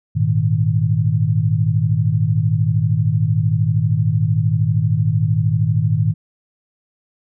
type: chord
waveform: sine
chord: Ab suspended second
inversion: none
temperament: just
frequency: 103.83 / 116.8 / 155.74 Hz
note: Ab2 / Bb2 / Eb3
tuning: 0 / +4 / +2 cents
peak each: -18 dBFS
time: 0.15-6.14 s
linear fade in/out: 20 ms
effects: none